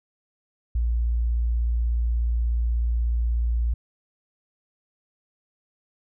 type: tone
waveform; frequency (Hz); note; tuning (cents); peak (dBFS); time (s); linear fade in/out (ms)
sine; 58.27; A#1; 0; -20; 0.75-3.74; 5
effects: none